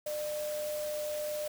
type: tone in noise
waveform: sine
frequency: 600 Hz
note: D5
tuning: 37 cents sharp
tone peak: -33 dBFS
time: 0.06-1.48 s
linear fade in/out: 5 ms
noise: white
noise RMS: -44 dBFS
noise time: 0.06-1.48 s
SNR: +8 dB
effects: none